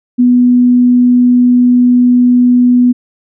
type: tone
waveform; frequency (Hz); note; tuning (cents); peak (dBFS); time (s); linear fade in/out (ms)
sine; 246.4; B3; -4; -4; 0.18-2.93; 20
effects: none